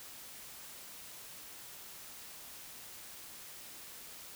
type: silence
effects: white hiss -50 dBFS RMS until 4.35 s